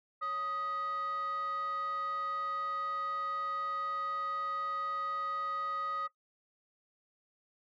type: tone with frequency modulation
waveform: sine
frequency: 1250 Hz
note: D#6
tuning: 8 cents sharp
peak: -31 dBFS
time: 0.21-6.08 s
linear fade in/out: 20 ms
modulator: 696 Hz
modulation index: 0.31
effects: noise-tail reverb RT60 0.1 s tail -18 dB re dry + tanh soft clip ceiling -31 dBFS